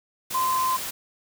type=tone in noise; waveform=sine; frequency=1035 Hz; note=C6; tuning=19 cents flat; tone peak=-21 dBFS; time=0.34-0.77 s; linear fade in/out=10 ms; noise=white; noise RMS=-32 dBFS; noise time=0.3-0.91 s; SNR=+8 dB; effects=none